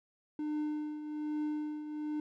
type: tone with tremolo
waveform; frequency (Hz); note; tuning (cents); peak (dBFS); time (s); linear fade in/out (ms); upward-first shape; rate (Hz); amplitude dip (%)
triangle; 301.7; D4; +47; -29; 0.39-2.2; 2; triangle; 1.2; 65
effects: none